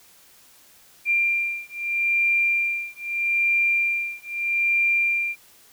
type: beating tone pair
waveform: sine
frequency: 2381 / 2381.79 Hz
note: D7 / D7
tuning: +23 / +24 cents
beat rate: 0.79 Hz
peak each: -23 dBFS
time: 1.05-5.36 s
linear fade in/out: 50 ms
effects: white hiss -53 dBFS RMS until 5.72 s